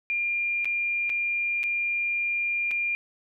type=tone with dropouts; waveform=sine; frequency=2400 Hz; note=D7; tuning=37 cents sharp; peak=-24 dBFS; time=0.1-2.95 s; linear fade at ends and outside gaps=0 ms; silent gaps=0.646-0.655 / 1.095-1.1 / 1.632-1.638 / 2.71-2.714 s; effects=none